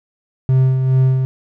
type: tone with tremolo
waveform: triangle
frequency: 130.81 Hz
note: C3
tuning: in tune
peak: -7 dBFS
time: 0.49-1.25 s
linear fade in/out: 0 ms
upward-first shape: sine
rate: 2.4 Hz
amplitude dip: 45%
effects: none